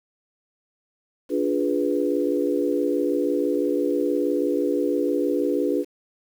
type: chord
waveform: sine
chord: D diminished seventh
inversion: none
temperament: equal with one note detuned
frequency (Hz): 290.1 / 349.2 / 415.3 / 493.9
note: D4 / F4 / Ab4 / Cb5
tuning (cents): -21 / 0 / 0 / 0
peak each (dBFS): -24 / -26 / -26 / -26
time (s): 1.29-5.85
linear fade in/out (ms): 50
effects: 8-bit